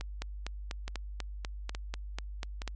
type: two click trains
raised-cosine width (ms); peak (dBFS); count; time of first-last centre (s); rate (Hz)
0.2; -21 / -19; 4 / 11; 0.01-2.619 / 0.22-2.677; 1.15 / 4.07
effects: added 50 Hz sine -38 dBFS peak until 2.75 s + MP3 48 kbps